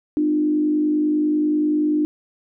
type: tone with frequency modulation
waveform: sine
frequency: 301.9 Hz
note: D4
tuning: 48 cents sharp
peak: -16 dBFS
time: 0.17-2.05 s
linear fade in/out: 0 ms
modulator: 50.2 Hz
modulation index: 0.46
effects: none